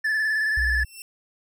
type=tone with vibrato; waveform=triangle; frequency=1738 Hz; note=A6; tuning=22 cents flat; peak=-19 dBFS; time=0.04-0.84 s; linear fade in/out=10 ms; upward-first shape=square; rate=19 Hz; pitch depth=30 cents each way
type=tone; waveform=sine; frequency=62.7 Hz; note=B1; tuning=27 cents sharp; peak=-24 dBFS; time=0.57-0.85 s; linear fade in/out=5 ms
type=tone with exponential growth; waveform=10% pulse; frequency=2695 Hz; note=E7; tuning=38 cents sharp; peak=-26 dBFS; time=0.65-1.02 s; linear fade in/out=1 ms; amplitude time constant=79 ms
effects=none